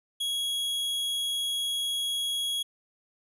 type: tone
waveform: 45% pulse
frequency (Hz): 3322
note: G#7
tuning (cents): 0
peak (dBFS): -27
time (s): 0.2-2.63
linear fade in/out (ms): 10
effects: resampled to 32000 Hz

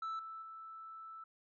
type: tone with level steps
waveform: sine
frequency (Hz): 1318.5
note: E6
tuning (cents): 0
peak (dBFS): -35 / -44 / -47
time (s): 0.02-1.24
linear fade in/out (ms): 5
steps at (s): 0.19 / 0.42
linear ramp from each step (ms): 2
effects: tanh soft clip ceiling -37 dBFS

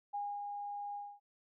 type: tone with ADSR envelope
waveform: sine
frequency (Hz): 816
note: G#5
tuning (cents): -31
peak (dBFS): -35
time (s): 0.13-1.2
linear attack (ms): 18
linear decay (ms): 250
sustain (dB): -4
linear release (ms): 250
effects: none

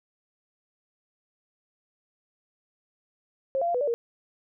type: tone with pitch steps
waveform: sine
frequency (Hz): 537 / 685 / 693 / 494.9 / 579 / 468.5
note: C5 / F5 / F5 / B4 / D5 / A#4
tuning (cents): +45 / -34 / -14 / +4 / -25 / +9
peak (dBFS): -23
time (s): 3.55-3.94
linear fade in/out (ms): 0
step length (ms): 65
effects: none

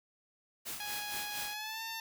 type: noise with tremolo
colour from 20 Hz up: white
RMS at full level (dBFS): -40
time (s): 0.65-1.55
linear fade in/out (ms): 20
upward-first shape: sine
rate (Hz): 4.3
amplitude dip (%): 65
type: tone with pitch glide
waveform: 10% pulse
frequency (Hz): 830.6 to 900.6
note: G#5 to A5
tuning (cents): 0 to +40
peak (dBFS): -30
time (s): 0.8-2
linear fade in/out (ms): 2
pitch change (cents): +140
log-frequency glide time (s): 1.49-1.83
effects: none

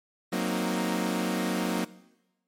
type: chord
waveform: sawtooth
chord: C half-diminished seventh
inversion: second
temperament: equal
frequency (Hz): 185 / 233.1 / 261.6 / 311.1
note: Gb3 / Bb3 / C4 / Eb4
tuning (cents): 0 / 0 / 0 / 0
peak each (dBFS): -26 / -27 / -31 / -30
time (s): 0.32-1.85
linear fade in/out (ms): 10
effects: noise-tail reverb RT60 1.0 s tail -19 dB re dry + MP3 64 kbps

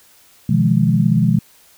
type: chord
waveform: sine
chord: F half-diminished seventh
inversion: second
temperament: just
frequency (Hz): 125.72 / 157.15 / 174.61 / 209.5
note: Cb3 / Eb3 / F3 / Ab3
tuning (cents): +31 / +18 / 0 / +15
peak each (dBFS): -17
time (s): 0.49-1.39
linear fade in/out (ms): 5
effects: white hiss -50 dBFS RMS until 1.77 s

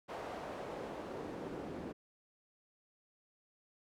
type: noise with band-pass filter sweep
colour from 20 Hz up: pink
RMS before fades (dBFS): -44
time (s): 0.08-1.93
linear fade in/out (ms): 20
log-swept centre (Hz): 680 to 320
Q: 1.2
effects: none

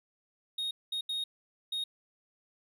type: tone bursts at uneven times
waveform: triangle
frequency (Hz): 3729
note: A#7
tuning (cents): 0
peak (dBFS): -30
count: 4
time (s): 0.58-0.71 / 0.92-1.01 / 1.09-1.24 / 1.72-1.84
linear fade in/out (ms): 5
effects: none

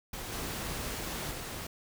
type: noise with level steps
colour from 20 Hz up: pink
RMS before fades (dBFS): -40 / -37 / -40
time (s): 0.13-1.67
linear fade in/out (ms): 5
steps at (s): 0.32 / 1.31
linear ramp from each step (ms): 2
effects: none

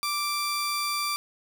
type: tone pair together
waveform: sawtooth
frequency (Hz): 1174.5 / 2349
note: D6 / D7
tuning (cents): 0 / 0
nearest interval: octave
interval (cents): 1200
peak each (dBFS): -25 / -24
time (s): 0.03-1.16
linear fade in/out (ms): 0
effects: 9-bit

